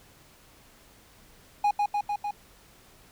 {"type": "tone with echo", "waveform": "triangle", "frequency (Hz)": 825, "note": "G#5", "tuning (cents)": -12, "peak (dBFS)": -18, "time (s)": [1.64, 1.71], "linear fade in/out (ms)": 5, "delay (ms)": 150, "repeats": 4, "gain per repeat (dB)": -2, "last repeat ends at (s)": 2.31, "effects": ["pink hiss -56 dBFS RMS until 3.11 s"]}